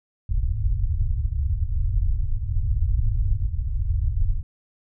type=low-pass noise; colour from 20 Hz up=pink; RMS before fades=-22 dBFS; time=0.29-4.43 s; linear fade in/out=5 ms; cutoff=110 Hz; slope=48 dB/octave; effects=none